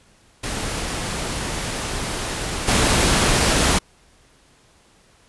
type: noise with level steps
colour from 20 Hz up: pink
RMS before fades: -26 / -17 dBFS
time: 0.43-3.79 s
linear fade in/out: 10 ms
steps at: 2.67 s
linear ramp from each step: 20 ms
effects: pink hiss -55 dBFS RMS until 5.28 s + resampled to 24000 Hz